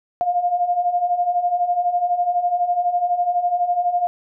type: beating tone pair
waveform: sine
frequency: 698.5 / 710.5 Hz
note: F5 / F5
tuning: 0 / +30 cents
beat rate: 12 Hz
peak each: -23 / -18 dBFS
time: 0.21-4.07 s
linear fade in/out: 0 ms
effects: none